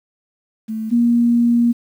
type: tone pair in turn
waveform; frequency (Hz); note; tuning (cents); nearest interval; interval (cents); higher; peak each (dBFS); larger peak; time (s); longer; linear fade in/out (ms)
sine; 220 / 236.9; A3 / A#3; 0 / +28; minor second; 128; second; -21 / -11; second; 0.68-0.91 / 0.91-1.73; second; 20
effects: 8-bit